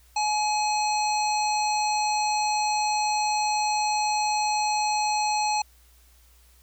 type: harmonic tone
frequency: 846 Hz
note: G#5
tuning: 32 cents sharp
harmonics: 1 / 3 / 5 / 7 / 9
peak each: -23 / -32 / -32 / -35 / -37 dBFS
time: 0.16-5.62 s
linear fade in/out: 5 ms
effects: added 60 Hz sine -55 dBFS peak until 6.62 s + white hiss -60 dBFS RMS until 6.62 s